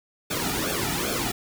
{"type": "noise with flanger", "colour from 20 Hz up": "pink", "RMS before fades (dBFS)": -27, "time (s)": [0.3, 1.32], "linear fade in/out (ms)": 10, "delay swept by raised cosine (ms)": [1, 1.91], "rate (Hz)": 2.5, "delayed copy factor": -0.85, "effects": []}